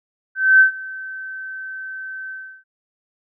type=tone with ADSR envelope; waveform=sine; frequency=1540 Hz; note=G6; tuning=31 cents flat; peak=-6 dBFS; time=0.35-2.64 s; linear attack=250 ms; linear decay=110 ms; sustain=-22 dB; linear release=340 ms; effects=none